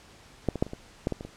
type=clicks; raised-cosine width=2 ms; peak=-10 / -18 / -9 / -27 / -22 / -12 / -16 / -24 / -25 dBFS; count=9; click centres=0.487 / 0.557 / 0.625 / 0.666 / 0.734 / 1.071 / 1.123 / 1.209 / 1.25 s; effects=pink hiss -53 dBFS RMS until 1.36 s + low-pass 8000 Hz 12 dB/octave